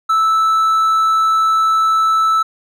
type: tone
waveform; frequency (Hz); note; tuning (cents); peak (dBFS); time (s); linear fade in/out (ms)
triangle; 1314; E6; -6; -9; 0.09-2.43; 10
effects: none